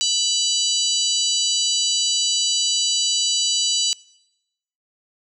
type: harmonic tone with a mistuned harmonic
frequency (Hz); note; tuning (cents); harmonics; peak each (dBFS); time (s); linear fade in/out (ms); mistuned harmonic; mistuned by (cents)
987.8; B5; 0; 3 / 4 / 5 / 6 / 7 / 8; -23 / -24 / -25 / -26 / -26 / -27; 0.01-3.93; 0; 5; -91
effects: noise-tail reverb RT60 0.9 s tail -24 dB re dry